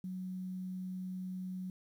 sine tone with quantisation, 185 Hz, F#3, in tune, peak -38 dBFS, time 0.04-1.7 s, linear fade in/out 2 ms, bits 11, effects none

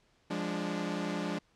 sawtooth chord, D diminished, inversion first, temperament equal with one note detuned, 174.61 / 205.9 / 293.7 Hz, F3 / Ab3 / D4, 0 / -15 / 0 cents, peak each -33 dBFS, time 0.3-1.39 s, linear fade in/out 10 ms, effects pink hiss -69 dBFS RMS until 1.55 s + low-pass 6000 Hz 12 dB/octave

